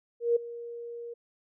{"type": "tone with ADSR envelope", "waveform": "sine", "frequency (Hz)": 471.2, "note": "A#4", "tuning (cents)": 19, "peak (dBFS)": -19, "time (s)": [0.2, 1.14], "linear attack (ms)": 160, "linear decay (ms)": 9, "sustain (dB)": -18, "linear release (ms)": 10, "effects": []}